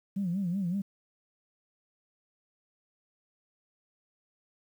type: tone with vibrato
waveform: sine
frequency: 185 Hz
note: F#3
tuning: in tune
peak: -27 dBFS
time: 0.16-0.82 s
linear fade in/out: 10 ms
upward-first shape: sine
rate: 5.3 Hz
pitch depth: 150 cents each way
effects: tanh soft clip ceiling -23 dBFS + 10-bit